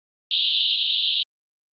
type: band-pass noise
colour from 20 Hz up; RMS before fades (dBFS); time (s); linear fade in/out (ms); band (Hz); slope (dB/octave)
white; -22; 0.31-1.23; 2; 2900 to 4000; 96
effects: Opus 24 kbps